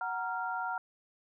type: tone cluster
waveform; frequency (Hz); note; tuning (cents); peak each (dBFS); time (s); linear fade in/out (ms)
sine; 744 / 936 / 1388; F#5 / A#5 / F6; +9 / +7 / -11; -37 / -37 / -36; 0.01-0.78; 2
effects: none